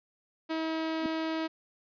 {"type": "tone", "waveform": "sawtooth", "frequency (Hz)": 320.8, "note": "E4", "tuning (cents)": -47, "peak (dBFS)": -26, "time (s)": [0.49, 1.48], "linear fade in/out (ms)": 20}
{"type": "tone with exponential growth", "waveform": "sine", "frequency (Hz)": 264.4, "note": "C4", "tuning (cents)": 18, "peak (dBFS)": -26, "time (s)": [0.99, 1.06], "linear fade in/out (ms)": 1, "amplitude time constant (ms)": 15}
{"effects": ["resampled to 11025 Hz"]}